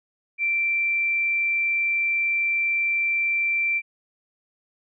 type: tone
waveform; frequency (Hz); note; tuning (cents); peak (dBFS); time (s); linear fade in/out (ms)
sine; 2349; D7; 0; -20; 0.38-3.82; 50
effects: none